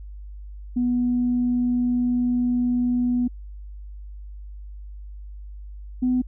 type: tone pair in turn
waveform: sine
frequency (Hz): 245.4 / 251.6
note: B3 / B3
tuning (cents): -11 / +32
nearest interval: unison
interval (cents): 43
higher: second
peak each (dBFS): -18 / -17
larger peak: second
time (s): 0.76-3.28 / 6.02-6.22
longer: first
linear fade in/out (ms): 10
effects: tanh soft clip ceiling -13 dBFS + added 50 Hz sine -35 dBFS peak until 6.27 s